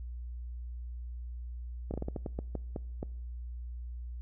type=slowing click train; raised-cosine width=2 ms; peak=-22 dBFS; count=11; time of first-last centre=1.91-3.029 s; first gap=29 ms; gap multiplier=1.28; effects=noise-tail reverb RT60 0.8 s tail -24 dB re dry + added 60 Hz sine -38 dBFS peak until 4.21 s